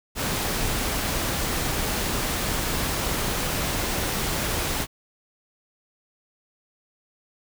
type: noise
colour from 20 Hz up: pink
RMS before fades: -26 dBFS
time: 0.15-4.87 s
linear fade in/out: 50 ms
effects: none